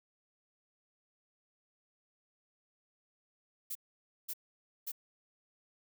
violet noise bursts, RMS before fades -39 dBFS, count 3, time 3.7-4.919 s, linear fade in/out 10 ms, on 53 ms, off 530 ms, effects none

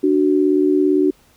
sine tone pair together, 295.1 / 372.8 Hz, D4 / F#4, +8 / +13 cents, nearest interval major third, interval 405 cents, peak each -15 dBFS, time 0.03-1.11 s, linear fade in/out 10 ms, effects pink hiss -54 dBFS RMS until 1.36 s

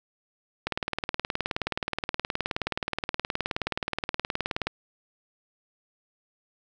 click train, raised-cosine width 0.3 ms, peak -11 dBFS, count 77, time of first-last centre 0.67-4.67 s, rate 19 Hz, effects none

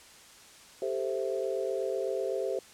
sine chord, A minor seventh, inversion third, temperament equal, 392 / 440 / 523.3 / 659.3 Hz, G4 / A4 / C5 / E5, 0 / 0 / 0 / 0 cents, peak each -33 / -36 / -33 / -38 dBFS, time 0.82-2.59 s, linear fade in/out 2 ms, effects white hiss -53 dBFS RMS until 2.73 s + low-pass 9000 Hz 12 dB/octave

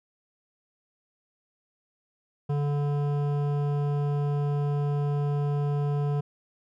sine tone with hard clipping, 144.6 Hz, D3, 27 cents flat, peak -26 dBFS, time 2.49-6.21 s, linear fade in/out 10 ms, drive 13 dB, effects none

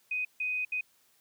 sine tone bursts at uneven times, 2500 Hz, D#7, 8 cents sharp, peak -29 dBFS, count 3, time 0.11-0.25 / 0.4-0.65 / 0.72-0.81 s, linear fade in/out 5 ms, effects white hiss -67 dBFS RMS until 1.2 s + high-pass 80 Hz 12 dB/octave

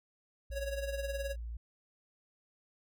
sine tone, 57.5 Hz, A#1, 23 cents flat, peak -38 dBFS, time 0.5-1.57 s, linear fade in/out 5 ms
square tone with tremolo, 554.4 Hz, C#5, in tune, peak -34 dBFS, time 0.51-1.36 s, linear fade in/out 50 ms, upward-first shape triangle, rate 19 Hz, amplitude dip 75%
effects none

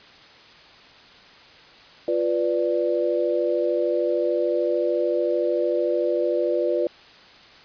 sine chord, B diminished, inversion second, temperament equal, 349.2 / 493.9 / 587.3 Hz, F4 / B4 / D5, 0 / 0 / 0 cents, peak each -24 dBFS, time 2.08-6.87 s, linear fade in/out 2 ms, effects white hiss -48 dBFS RMS until 7.64 s + resampled to 11025 Hz

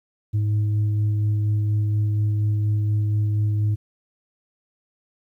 sine tone with frequency modulation, 104.9 Hz, G#2, 18 cents sharp, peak -18 dBFS, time 0.33-3.76 s, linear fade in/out 20 ms, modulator 214 Hz, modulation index 0.22, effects 10-bit

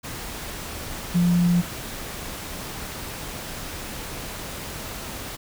sine tone in noise, 174.8 Hz, F3, 2 cents sharp, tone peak -16 dBFS, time 1.14-1.62 s, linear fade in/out 20 ms, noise pink, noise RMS -34 dBFS, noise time 0.03-5.37 s, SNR +15 dB, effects none

